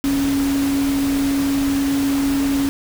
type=tone in noise; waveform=sine; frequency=277.2 Hz; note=C#4; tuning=in tune; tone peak=-16 dBFS; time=0.04-2.69 s; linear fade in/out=0 ms; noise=pink; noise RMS=-28 dBFS; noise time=0.04-2.69 s; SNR=+9 dB; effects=none